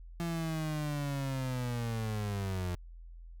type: linear sweep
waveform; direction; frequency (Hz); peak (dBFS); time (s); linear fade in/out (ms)
35% pulse; down; 170.6 to 87.31; -31; 0.2-2.75; 0
effects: added 42 Hz sine -46 dBFS peak until 3.4 s